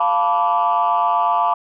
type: chord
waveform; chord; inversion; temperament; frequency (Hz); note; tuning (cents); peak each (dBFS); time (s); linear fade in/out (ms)
sine; B half-diminished seventh; second; equal with one note detuned; 698.5 / 880 / 987.8 / 1161.2; F5 / A5 / B5 / D6; 0 / 0 / 0 / -20; -19; 0-1.54; 5
effects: tanh soft clip ceiling -8 dBFS